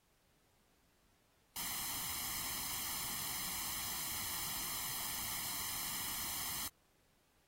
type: noise with comb filter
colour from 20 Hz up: white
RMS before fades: -41 dBFS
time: 1.56-6.68 s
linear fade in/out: 2 ms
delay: 0.97 ms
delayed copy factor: +0.9
effects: pink hiss -74 dBFS RMS until 7.47 s + AAC 48 kbps